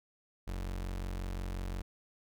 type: tone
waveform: 35% pulse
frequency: 45.63 Hz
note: F#1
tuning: 23 cents flat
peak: -34 dBFS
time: 0.47-1.82 s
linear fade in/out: 10 ms
effects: none